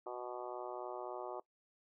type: harmonic tone with a mistuned harmonic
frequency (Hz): 123.6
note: B2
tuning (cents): +2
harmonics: 3 / 4 / 5 / 6 / 7 / 8 / 9 / 10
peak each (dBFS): -46 / -50 / -47 / -49 / -50 / -55 / -52 / -56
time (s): 0.06-1.4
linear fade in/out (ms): 5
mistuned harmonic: 10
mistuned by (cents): -21
effects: noise-tail reverb RT60 0.1 s tail -20 dB re dry